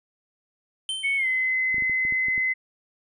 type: tone with exponential decay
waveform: square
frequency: 3100 Hz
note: G7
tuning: 20 cents flat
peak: -25 dBFS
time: 0.89-1.54 s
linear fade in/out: 1 ms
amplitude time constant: 140 ms
type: tone with pitch glide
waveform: sine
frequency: 2215 to 2043 Hz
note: C#7 to C7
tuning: -2 to -42 cents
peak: -21 dBFS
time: 1.03-2.54 s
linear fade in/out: 20 ms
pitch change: -140 cents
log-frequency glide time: 1.17-1.27 s
type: clicks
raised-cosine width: 3 ms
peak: -28 dBFS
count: 8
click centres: 1.744 / 1.782 / 1.823 / 1.897 / 2.051 / 2.124 / 2.284 / 2.379 s
effects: resampled to 24000 Hz